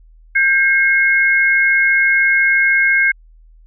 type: tone pair together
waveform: sine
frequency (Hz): 1589 / 2163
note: G6 / C#7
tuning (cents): +23 / -43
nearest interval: perfect fourth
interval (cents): 534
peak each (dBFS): -13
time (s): 0.35-3.12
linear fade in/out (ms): 10
effects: added 40 Hz sine -42 dBFS peak until 3.66 s

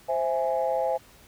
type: chord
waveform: sine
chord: C augmented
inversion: none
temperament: equal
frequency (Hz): 523.3 / 659.3 / 830.6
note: C5 / E5 / G#5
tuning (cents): 0 / 0 / 0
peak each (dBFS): -26 / -27 / -28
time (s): 0.08-0.98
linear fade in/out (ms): 20
effects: tanh soft clip ceiling -15 dBFS + pink hiss -54 dBFS RMS until 1.27 s

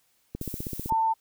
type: click train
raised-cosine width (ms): 3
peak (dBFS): -20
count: 10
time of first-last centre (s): 0.35-0.923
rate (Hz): 15.7
type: noise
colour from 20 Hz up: violet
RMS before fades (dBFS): -39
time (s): 0.41-0.9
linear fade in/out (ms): 2
type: tone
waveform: sine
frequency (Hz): 894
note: A5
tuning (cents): +27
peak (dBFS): -21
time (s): 0.89-1.14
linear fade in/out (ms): 20
effects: white hiss -68 dBFS RMS until 1.2 s

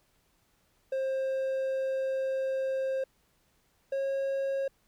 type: tone pair in turn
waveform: triangle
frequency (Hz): 531 / 544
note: C5 / C#5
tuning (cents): +25 / -33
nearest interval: unison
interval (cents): 42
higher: second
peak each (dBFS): -26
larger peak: neither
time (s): 0.92-3.04 / 3.92-4.68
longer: first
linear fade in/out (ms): 5
effects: pink hiss -70 dBFS RMS until 4.87 s

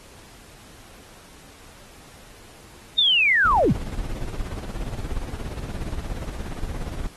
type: linear sweep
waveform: sine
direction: down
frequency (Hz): 3709 to 72.2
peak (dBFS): -15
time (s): 2.98-3.73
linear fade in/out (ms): 5
type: noise with tremolo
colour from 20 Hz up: brown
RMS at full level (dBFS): -27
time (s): 3.45-7.07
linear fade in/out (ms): 2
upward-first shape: sine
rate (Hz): 17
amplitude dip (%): 65
effects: pink hiss -48 dBFS RMS until 7.16 s + AAC 32 kbps

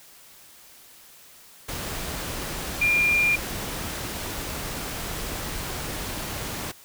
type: tone in noise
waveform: sine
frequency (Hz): 2400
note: D7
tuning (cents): +37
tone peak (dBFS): -18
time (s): 2.81-3.36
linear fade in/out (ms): 10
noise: pink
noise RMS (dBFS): -32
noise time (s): 1.68-6.72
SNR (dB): +11
effects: white hiss -50 dBFS RMS until 6.84 s

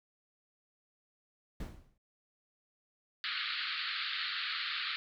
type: noise with exponential decay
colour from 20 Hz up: brown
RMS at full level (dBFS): -36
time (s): 1.6-1.98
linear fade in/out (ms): 5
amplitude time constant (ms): 81
type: band-pass noise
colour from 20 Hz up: white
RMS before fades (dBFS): -37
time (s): 3.24-4.96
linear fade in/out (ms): 0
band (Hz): 1200 to 4500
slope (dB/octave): 96
effects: none

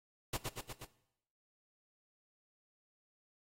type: noise with echo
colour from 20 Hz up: pink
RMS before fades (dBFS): -37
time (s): 0.33-0.37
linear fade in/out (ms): 5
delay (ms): 120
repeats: 4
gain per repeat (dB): -3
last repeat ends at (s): 0.85
effects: noise-tail reverb RT60 0.8 s tail -17 dB re dry + AAC 48 kbps

